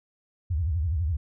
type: tone with vibrato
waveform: sine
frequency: 80.6 Hz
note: E2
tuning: 38 cents flat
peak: -23 dBFS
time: 0.5-1.17 s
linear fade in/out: 10 ms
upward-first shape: sine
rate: 12 Hz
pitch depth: 240 cents each way
effects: none